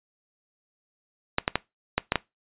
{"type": "clicks", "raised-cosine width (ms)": 0.3, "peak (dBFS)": -5, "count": 6, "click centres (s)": [1.384, 1.479, 1.556, 1.98, 2.121, 2.157], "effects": ["noise-tail reverb RT60 0.2 s tail -21 dB re dry", "resampled to 8000 Hz"]}